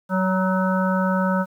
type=harmonic tone with a mistuned harmonic; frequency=187.5 Hz; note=F#3; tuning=23 cents sharp; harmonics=1 / 3 / 5 / 7 / 8; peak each=-20 / -25 / -27 / -28 / -29 dBFS; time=0.09-1.46 s; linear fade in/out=50 ms; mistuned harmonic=7; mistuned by=-29 cents; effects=9-bit